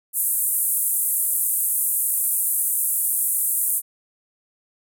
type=band-pass noise; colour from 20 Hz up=pink; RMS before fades=-22 dBFS; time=0.13-3.82 s; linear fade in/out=50 ms; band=8800 to 15000 Hz; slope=48 dB/octave; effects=none